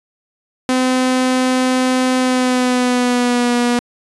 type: tone with pitch glide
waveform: sawtooth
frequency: 256.1 to 241.7 Hz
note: C4 to B3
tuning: -37 to -37 cents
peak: -9 dBFS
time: 0.69-3.79 s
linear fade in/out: 0 ms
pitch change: -100 cents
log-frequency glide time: 2.18-3.54 s
effects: resampled to 24000 Hz